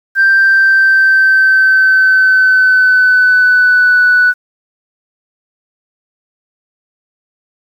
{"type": "tone with pitch glide", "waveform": "sine", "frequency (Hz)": [1572, 1483.8], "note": ["G6", "F#6"], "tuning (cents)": [4, 4], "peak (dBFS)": -4, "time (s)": [0.15, 4.34], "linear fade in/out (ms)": 50, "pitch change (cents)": -100, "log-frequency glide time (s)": [0.38, 4.04], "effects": ["tanh soft clip ceiling -2 dBFS", "7-bit"]}